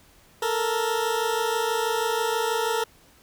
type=tone pair together; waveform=20% pulse; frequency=441.1 / 467.3 Hz; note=A4 / A#4; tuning=+4 / +4 cents; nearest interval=minor second; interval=100 cents; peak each=-21 dBFS; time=0.42-2.84 s; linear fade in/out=5 ms; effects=pink hiss -56 dBFS RMS until 3.22 s